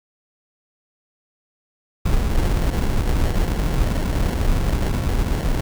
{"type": "noise with sample-and-hold", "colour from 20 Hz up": "brown", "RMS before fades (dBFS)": -19, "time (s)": [2.05, 5.61], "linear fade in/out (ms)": 10, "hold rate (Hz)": 1225, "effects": []}